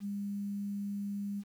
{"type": "tone with quantisation", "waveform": "sine", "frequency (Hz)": 201.8, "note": "G#3", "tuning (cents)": -49, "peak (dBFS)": -34, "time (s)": [0, 1.44], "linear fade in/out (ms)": 50, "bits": 10, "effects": []}